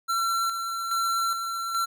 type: tone with tremolo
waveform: square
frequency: 1354 Hz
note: E6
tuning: 46 cents sharp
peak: -24 dBFS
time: 0.08-1.86 s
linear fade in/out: 20 ms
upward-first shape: square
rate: 1.2 Hz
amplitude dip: 45%
effects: none